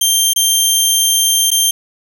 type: tone with dropouts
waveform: 15% pulse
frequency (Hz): 3164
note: G7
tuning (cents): +15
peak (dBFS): -3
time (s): 0.01-1.71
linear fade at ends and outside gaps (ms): 5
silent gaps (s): 0.335-0.36 / 1.505-1.514
effects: none